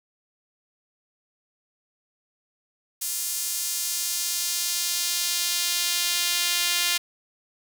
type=tone with high-pass filter sweep; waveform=sawtooth; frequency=349.2 Hz; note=F4; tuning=in tune; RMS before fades=-26 dBFS; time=3.01-6.98 s; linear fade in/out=10 ms; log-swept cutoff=7800 to 2900 Hz; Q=0.98; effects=none